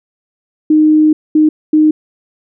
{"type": "tone bursts at uneven times", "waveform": "sine", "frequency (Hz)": 308.1, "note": "D#4", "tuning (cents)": -17, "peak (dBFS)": -5, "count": 3, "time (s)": [[0.7, 1.13], [1.35, 1.49], [1.73, 1.91]], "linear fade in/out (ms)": 5, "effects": []}